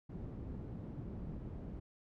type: low-pass noise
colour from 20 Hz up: white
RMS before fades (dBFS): -45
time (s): 0.09-1.8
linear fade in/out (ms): 10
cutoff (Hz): 190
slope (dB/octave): 12
effects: none